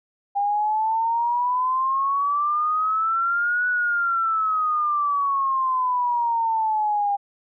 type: exponential two-way sweep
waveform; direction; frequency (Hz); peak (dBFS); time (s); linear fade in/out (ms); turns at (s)
sine; up then down; 801 to 1480 to 801; -19; 0.35-7.17; 20; 3.68
effects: none